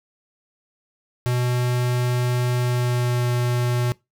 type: tone with pitch glide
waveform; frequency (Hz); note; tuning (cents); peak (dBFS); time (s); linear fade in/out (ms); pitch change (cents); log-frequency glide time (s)
square; 123.47 to 122.19; B2 to B2; 0 to -18; -20; 1.26-3.92; 0; -18; 2.57-3.29
effects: noise-tail reverb RT60 0.2 s tail -22 dB re dry